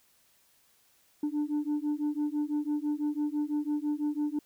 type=beating tone pair; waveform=sine; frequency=293.6 / 299.6 Hz; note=D4 / D4; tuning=0 / +35 cents; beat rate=6 Hz; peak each=-29 dBFS; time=1.23-4.39 s; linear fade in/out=5 ms; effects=tanh soft clip ceiling -25 dBFS + white hiss -66 dBFS RMS until 4.45 s